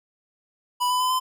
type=tone with pitch steps; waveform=square; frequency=987.8 / 999.9 / 1012.1 / 1024.4 Hz; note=B5 / B5 / B5 / C6; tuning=0 / +21 / +42 / -37 cents; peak=-21 dBFS; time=0.8-1.2 s; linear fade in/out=20 ms; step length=100 ms; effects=none